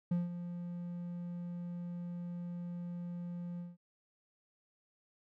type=tone with ADSR envelope; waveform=triangle; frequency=174.61 Hz; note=F3; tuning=in tune; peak=-26 dBFS; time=0.11-3.77 s; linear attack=6 ms; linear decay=170 ms; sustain=-11 dB; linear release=180 ms; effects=none